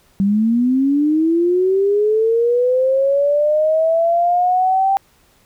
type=linear sweep; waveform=sine; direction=up; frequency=192.1 to 786 Hz; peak=-12 dBFS; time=0.2-4.97 s; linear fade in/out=0 ms; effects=pink hiss -55 dBFS RMS until 5.45 s